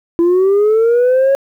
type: linear sweep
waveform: sine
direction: up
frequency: 334.5 to 553 Hz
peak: -6 dBFS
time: 0.19-1.35 s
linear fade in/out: 0 ms
effects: tanh soft clip ceiling -7 dBFS + 8-bit